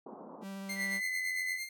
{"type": "band-pass noise", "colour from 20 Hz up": "pink", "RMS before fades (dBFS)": -48, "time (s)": [0.06, 0.44], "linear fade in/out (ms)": 5, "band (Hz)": [190, 1100], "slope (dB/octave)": 48}
{"type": "tone with vibrato", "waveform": "45% pulse", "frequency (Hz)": 195.1, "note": "G3", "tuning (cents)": -8, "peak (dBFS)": -40, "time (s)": [0.41, 1.01], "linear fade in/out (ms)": 50, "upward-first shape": "triangle", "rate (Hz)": 14, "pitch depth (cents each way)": 11}
{"type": "tone with tremolo", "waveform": "sawtooth", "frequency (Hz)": 2107, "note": "C7", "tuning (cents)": 12, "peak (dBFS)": -32, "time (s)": [0.69, 1.69], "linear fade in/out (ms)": 5, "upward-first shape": "sine", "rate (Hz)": 8.9, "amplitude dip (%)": 65}
{"type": "tone with pitch glide", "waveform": "sine", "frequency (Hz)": [1975.5, 2017], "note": ["B6", "B6"], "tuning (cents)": [0, 36], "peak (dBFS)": -33, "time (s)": [0.75, 1.6], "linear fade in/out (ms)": 50, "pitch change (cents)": 36, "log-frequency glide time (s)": [0.92, 1.03]}
{"effects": []}